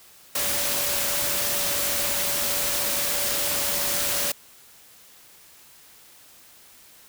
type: tone in noise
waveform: sine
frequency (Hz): 574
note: D5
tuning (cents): -40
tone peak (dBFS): -36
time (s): 0.35-4.32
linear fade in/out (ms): 5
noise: white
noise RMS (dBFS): -25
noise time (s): 0.35-4.32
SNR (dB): -14
effects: white hiss -51 dBFS RMS until 7.08 s